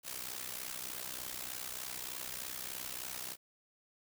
white noise with amplitude modulation, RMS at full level -39 dBFS, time 0.03-3.37 s, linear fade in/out 50 ms, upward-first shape sine, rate 63.3 Hz, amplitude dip 80%, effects none

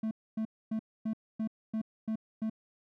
triangle tone bursts, 220 Hz, A3, in tune, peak -28 dBFS, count 8, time 0.03-2.498 s, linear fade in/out 5 ms, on 81 ms, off 260 ms, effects none

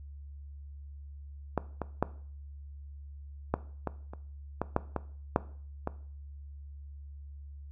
clicks, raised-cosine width 1 ms, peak -13 / -18 / -11 / -12 / -17 / -28 / -15 / -11 / -16 / -9 / -17 dBFS, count 11, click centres 1.577 / 1.817 / 2.026 / 3.54 / 3.873 / 4.135 / 4.616 / 4.764 / 4.963 / 5.361 / 5.874 s, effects noise-tail reverb RT60 0.5 s tail -17 dB re dry + added 71 Hz sine -43 dBFS peak until 7.71 s

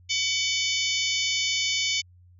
harmonic tone with a mistuned harmonic, 754 Hz, F#5, 32 cents sharp, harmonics 3 / 4 / 5 / 6 / 7 / 8 / 9, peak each -29 / -30 / -31 / -32 / -32 / -33 / -34 dBFS, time 0.09-2.02 s, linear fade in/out 20 ms, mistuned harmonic 5, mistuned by -95 cents, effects added 89 Hz sine -51 dBFS peak until 2.39 s

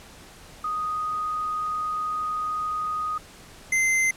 sine / square tone pair in turn, 1244.5 / 2073 Hz, D#6 / C7, 0 / -17 cents, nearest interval major sixth, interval 883 cents, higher second, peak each -25 / -20 dBFS, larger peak second, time 0.64-3.18 / 3.72-4.11 s, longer first, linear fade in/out 5 ms, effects pink hiss -47 dBFS RMS until 4.16 s + low-pass 11000 Hz 12 dB/octave

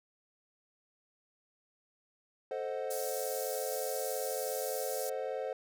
triangle chord, A diminished seventh, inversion none, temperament equal, 440 / 523.3 / 622.3 / 740 Hz, A4 / C5 / Eb5 / Gb5, 0 / 0 / 0 / 0 cents, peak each -38 / -35 / -40 / -41 dBFS, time 2.51-5.53 s, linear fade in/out 2 ms
white band-pass noise, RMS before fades -42 dBFS, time 2.9-5.1 s, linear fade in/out 10 ms, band 4700 to 16000 Hz, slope 24 dB/octave
effects none

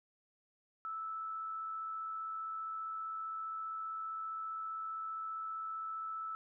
sine tone with amplitude modulation, 1313 Hz, E6, 7 cents flat, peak -37 dBFS, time 0.85-6.35 s, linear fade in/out 0 ms, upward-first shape sine, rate 95.2 Hz, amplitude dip 30%, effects none

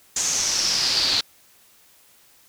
brown noise with band-pass filter sweep, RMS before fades -22 dBFS, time 0.16-1.21 s, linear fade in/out 5 ms, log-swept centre 6800 to 4200 Hz, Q 6, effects white hiss -55 dBFS RMS until 2.48 s

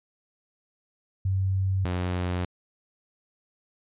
sine / sawtooth tone pair in turn, 95.5 / 89.78 Hz, G2 / F2, -45 / +48 cents, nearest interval minor second, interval 107 cents, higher first, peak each -22 dBFS, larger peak neither, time 1.25-1.85 / 1.85-2.45 s, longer neither, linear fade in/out 5 ms, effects resampled to 8000 Hz

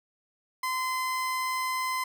30% pulse tone, 1029 Hz, C6, 29 cents flat, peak -25 dBFS, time 0.63-2.04 s, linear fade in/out 5 ms, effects none

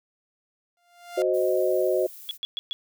sawtooth tone with exponential growth, 698.5 Hz, F5, in tune, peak -26 dBFS, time 0.77-1.22 s, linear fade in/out 1 ms, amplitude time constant 97 ms
sine chord, C diminished, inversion second, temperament equal, 370 / 523.3 / 622.3 Hz, Gb4 / C5 / Eb5, 0 / 0 / 0 cents, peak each -24 / -25 / -25 dBFS, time 1.17-2.07 s, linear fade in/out 10 ms
violet noise, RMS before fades -44 dBFS, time 1.33-2.38 s, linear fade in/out 20 ms
sine tone bursts, 3368 Hz, G#7, 24 cents sharp, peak -27 dBFS, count 4, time 2.29-2.73 s, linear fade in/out 0 ms, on 20 ms, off 120 ms
effects none

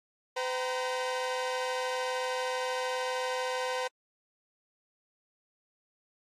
sawtooth tone cluster, 509 / 770 / 938 Hz, C5 / G5 / A#5, -48 / -31 / +11 cents, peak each -28 / -35 / -33 dBFS, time 0.36-3.88 s, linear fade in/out 10 ms, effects low-pass 7000 Hz 12 dB/octave + AAC 64 kbps

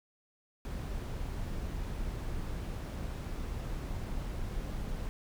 brown noise, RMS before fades -37 dBFS, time 0.65-5.09 s, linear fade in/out 0 ms, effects none

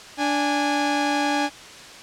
sawtooth tone pair together, 291.7 / 824 Hz, D4 / G#5, -12 / -14 cents, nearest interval octave + tritone, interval 1798 cents, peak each -19 dBFS, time 0.17-1.5 s, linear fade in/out 50 ms, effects white hiss -41 dBFS RMS until 2.02 s + low-pass 6000 Hz 12 dB/octave

